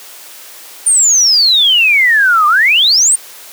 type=exponential two-way sweep; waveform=sine; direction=down then up; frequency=9190 to 1174.7 to 9190 Hz; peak=-6 dBFS; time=0.86-3.16 s; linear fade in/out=10 ms; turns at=2.47 s; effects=white hiss -34 dBFS RMS until 3.52 s + high-pass 400 Hz 12 dB/octave